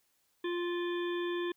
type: harmonic tone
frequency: 349.2 Hz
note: F4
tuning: in tune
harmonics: 1 / 3 / 5 / 7 / 9 / 10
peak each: -32 / -43 / -43 / -50 / -51 / -47 dBFS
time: 0.44-1.52 s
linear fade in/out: 5 ms
effects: white hiss -74 dBFS RMS until 1.56 s